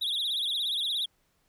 triangle tone with vibrato, 3570 Hz, A7, 24 cents sharp, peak -26 dBFS, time 0.01-1.06 s, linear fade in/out 10 ms, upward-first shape triangle, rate 17 Hz, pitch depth 190 cents each way, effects pink hiss -71 dBFS RMS until 1.48 s

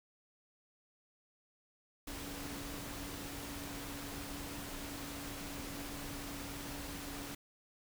sine tone in noise, 283.6 Hz, C#4, 40 cents sharp, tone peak -48 dBFS, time 2.07-7.35 s, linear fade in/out 5 ms, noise pink, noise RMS -45 dBFS, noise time 2.07-7.35 s, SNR -6 dB, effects none

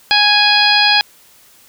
harmonic tone with a mistuned harmonic, 830.6 Hz, G#5, in tune, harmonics 1 / 2 / 3 / 4 / 5 / 6, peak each -16 / -16 / -16 / -16 / -16 / -16 dBFS, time 0.11-1.01 s, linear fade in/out 0 ms, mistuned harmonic 6, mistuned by -27 cents, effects white hiss -47 dBFS RMS until 1.68 s

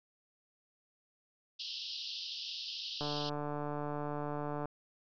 white band-pass noise, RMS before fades -42 dBFS, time 1.59-3.3 s, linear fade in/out 10 ms, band 2800 to 5300 Hz, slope 96 dB/octave
click train, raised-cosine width 1 ms, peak -25 dBFS, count 243, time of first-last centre 3.01-4.656 s, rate 147 Hz
effects none

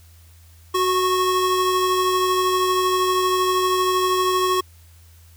square tone pair together, 370 / 1097.3 Hz, F#4 / C#6, 0 / -18 cents, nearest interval octave + perfect fifth, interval 1882 cents, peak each -21 dBFS, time 0.74-4.61 s, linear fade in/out 10 ms, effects added 83 Hz sine -46 dBFS peak until 5.36 s + white hiss -55 dBFS RMS until 5.36 s

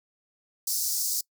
pink high-pass noise, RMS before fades -28 dBFS, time 0.67-1.21 s, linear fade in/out 5 ms, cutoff 4800 Hz, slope 48 dB/octave, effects noise-tail reverb RT60 0.1 s tail -24 dB re dry

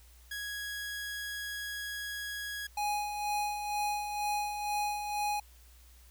sawtooth tone, 1661.2 Hz, G#6, in tune, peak -33 dBFS, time 0.31-2.67 s, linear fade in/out 5 ms
square tone with tremolo, 830.6 Hz, G#5, in tune, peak -30 dBFS, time 2.77-5.4 s, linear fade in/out 5 ms, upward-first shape sine, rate 2.1 Hz, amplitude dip 50%
effects added 60 Hz sine -55 dBFS peak until 6.1 s + white hiss -62 dBFS RMS until 6.1 s

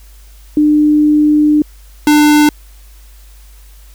sine / square tone pair in turn, 300 / 298.5 Hz, D4 / D4, +37 / +28 cents, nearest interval unison, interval 9 cents, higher first, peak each -6 dBFS, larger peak neither, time 0.57-1.62 / 2.07-2.49 s, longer first, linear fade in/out 2 ms, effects added 50 Hz sine -36 dBFS peak until 3.94 s + white hiss -47 dBFS RMS until 3.94 s

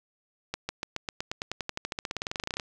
accelerating click train, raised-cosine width 0.2 ms, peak -14 dBFS, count 29, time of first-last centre 0.54-2.598 s, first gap 150 ms, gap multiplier 0.94, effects none

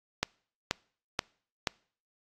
click train, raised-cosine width 0.2 ms, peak -9 dBFS, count 4, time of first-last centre 0.23-1.672 s, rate 2.08 Hz, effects noise-tail reverb RT60 0.5 s tail -26 dB re dry + AAC 48 kbps

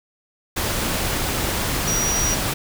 sine tone in noise, 5770 Hz, F#8, 44 cents flat, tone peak -21 dBFS, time 1.87-2.35 s, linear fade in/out 10 ms, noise pink, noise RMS -23 dBFS, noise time 0.56-2.54 s, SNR -1 dB, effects none

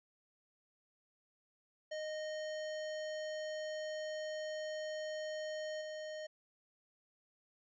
square tone with level steps, 618 Hz, D#5, 12 cents flat, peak -40 / -43 dBFS, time 1.91-6.27 s, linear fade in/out 10 ms, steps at 5.81 s, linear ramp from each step 5 ms, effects resampled to 16000 Hz

